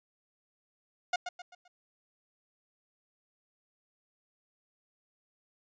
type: tone with echo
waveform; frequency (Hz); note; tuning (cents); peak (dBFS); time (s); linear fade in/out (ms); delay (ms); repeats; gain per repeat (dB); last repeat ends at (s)
sawtooth; 718; F5; +48; -23; 1.13-1.16; 5; 130; 4; -8; 1.68
effects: resampled to 16000 Hz